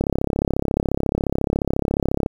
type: click train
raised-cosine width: 2 ms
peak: -6 dBFS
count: 78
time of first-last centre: 0.01-2.261 s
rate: 34.2 Hz
effects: 7-bit